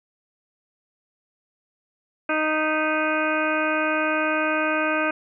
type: harmonic tone with a mistuned harmonic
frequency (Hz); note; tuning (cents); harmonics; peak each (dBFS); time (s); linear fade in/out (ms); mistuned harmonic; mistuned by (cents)
310; D#4; -6; 1 / 2 / 3 / 4 / 5 / 6 / 7 / 8 / 9; -27 / -26 / -32 / -28 / -26 / -39 / -35 / -29 / -40; 2.29-5.11; 5; 6; +110
effects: none